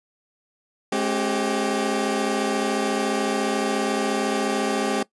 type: tone cluster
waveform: 20% pulse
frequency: 211.3 / 268.6 / 388.5 Hz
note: G#3 / C4 / G4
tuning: +30 / +46 / -16 cents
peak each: -21 dBFS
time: 0.92-5.03 s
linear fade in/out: 5 ms
effects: noise-tail reverb RT60 0.1 s tail -20 dB re dry + resampled to 24000 Hz